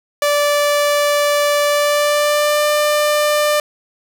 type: tone with pitch glide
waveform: sawtooth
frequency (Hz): 583 to 595.6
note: D5 to D5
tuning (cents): -13 to +24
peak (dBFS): -9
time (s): 0.22-3.6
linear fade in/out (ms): 2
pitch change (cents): +37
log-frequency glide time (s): 1.66-2.68
effects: none